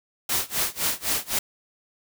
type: noise with tremolo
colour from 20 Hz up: white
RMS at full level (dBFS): -23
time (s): 0.29-1.39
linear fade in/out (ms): 5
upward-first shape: sine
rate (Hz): 3.9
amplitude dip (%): 95
effects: none